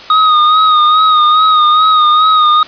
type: tone with vibrato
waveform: square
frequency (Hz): 1244.5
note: D#6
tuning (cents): 0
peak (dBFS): -6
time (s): 0.1-2.63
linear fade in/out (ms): 2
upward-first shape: sine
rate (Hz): 2.4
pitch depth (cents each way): 41
effects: white hiss -31 dBFS RMS until 2.67 s + resampled to 11025 Hz